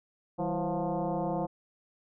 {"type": "tone with frequency modulation", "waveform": "sine", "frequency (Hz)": 190, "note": "F#3", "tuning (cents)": 46, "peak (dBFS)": -28, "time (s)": [0.38, 1.47], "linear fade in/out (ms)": 20, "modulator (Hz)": 174, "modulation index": 4, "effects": []}